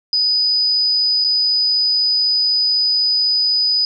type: tone with dropouts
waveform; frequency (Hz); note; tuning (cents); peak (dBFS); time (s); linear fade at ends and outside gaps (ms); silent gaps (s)
sine; 4978; D#8; 0; -13; 0.13-3.85; 1; 1.241-1.246
effects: none